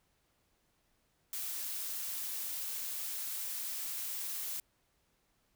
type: noise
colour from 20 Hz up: blue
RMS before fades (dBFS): -39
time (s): 1.33-4.6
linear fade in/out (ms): 2
effects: pink hiss -75 dBFS RMS until 5.55 s